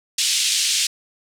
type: band-pass noise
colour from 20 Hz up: pink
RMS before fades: -20 dBFS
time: 0.18-0.87 s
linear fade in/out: 5 ms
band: 2900 to 8800 Hz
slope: 24 dB/octave
effects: none